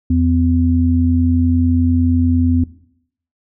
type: tone pair together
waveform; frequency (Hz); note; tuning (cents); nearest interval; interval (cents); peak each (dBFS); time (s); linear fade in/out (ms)
sine; 84.3 / 253.1; E2 / B3; +39 / +43; octave + perfect fifth; 1904; -14; 0.1-2.64; 5
effects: noise-tail reverb RT60 0.7 s tail -18 dB re dry